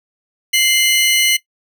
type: tone pair together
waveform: sawtooth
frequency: 2093 / 2960 Hz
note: C7 / F#7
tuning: 0 / 0 cents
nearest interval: tritone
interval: 600 cents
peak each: -11 dBFS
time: 0.53-1.37 s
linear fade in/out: 10 ms
effects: noise-tail reverb RT60 0.1 s tail -17 dB re dry